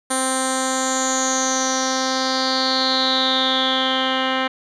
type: tone with low-pass filter sweep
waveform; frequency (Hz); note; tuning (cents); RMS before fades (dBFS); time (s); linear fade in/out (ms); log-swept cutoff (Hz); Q
10% pulse; 261.6; C4; 0; -20; 0.1-4.48; 10; 9200 to 2700; 8
effects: none